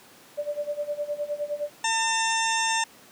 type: tone with tremolo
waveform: sine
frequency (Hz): 587.3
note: D5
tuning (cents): 0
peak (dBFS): -24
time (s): 0.37-1.7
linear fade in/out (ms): 20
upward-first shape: sine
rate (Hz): 9.7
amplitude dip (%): 85
type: harmonic tone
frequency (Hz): 901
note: A5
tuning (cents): +41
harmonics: 1 / 2 / 3 / 4 / 6 / 7 / 8 / 9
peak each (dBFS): -26 / -29 / -31 / -32 / -34 / -34 / -35 / -36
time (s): 1.84-2.84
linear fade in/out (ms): 5
effects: pink hiss -51 dBFS RMS until 3.11 s + high-pass 200 Hz 12 dB/octave